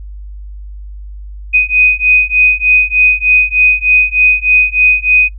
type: beating tone pair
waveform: sine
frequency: 2496 / 2499.3 Hz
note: D#7 / D#7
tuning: +5 / +7 cents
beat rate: 3.3 Hz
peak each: -10 dBFS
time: 1.53-5.29 s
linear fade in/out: 20 ms
effects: noise-tail reverb RT60 0.1 s tail -22 dB re dry + added 50 Hz sine -25 dBFS peak until 5.38 s